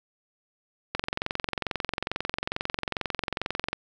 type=click train; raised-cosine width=0.3 ms; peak=-11 dBFS; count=63; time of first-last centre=0.95-3.73 s; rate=22.3 Hz; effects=none